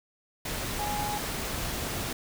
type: tone in noise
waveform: sine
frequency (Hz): 830.6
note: G#5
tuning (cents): 0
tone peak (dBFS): -31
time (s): 0.79-1.18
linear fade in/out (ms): 5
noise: pink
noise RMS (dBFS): -33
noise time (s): 0.45-2.13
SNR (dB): -1
effects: none